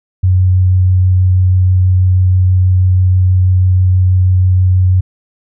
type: tone with vibrato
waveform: sine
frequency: 92.2 Hz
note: F#2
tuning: 6 cents flat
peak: -6 dBFS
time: 0.23-5.01 s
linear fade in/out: 10 ms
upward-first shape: triangle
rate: 6.2 Hz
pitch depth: 10 cents each way
effects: none